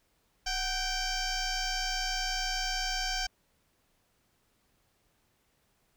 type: tone with frequency modulation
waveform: sine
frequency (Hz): 2349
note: D7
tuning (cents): 0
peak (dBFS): -27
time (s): 0.46-3.27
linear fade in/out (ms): 10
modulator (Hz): 773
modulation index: 4.9
effects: tanh soft clip ceiling -28 dBFS + pink hiss -72 dBFS RMS until 5.96 s